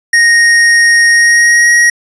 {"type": "tone with pitch glide", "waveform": "square", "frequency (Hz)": [1864, 1890], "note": ["A#6", "A#6"], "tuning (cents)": [-1, 23], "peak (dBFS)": -5, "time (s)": [0.13, 1.9], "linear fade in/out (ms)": 5, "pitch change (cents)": 24, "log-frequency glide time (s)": [1.09, 1.69], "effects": ["resampled to 22050 Hz", "7-bit"]}